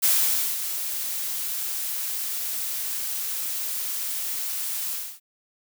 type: noise with ADSR envelope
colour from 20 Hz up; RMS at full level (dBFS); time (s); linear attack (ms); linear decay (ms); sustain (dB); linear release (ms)
blue; -19; 0.02-5.2; 21; 530; -10; 280
effects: none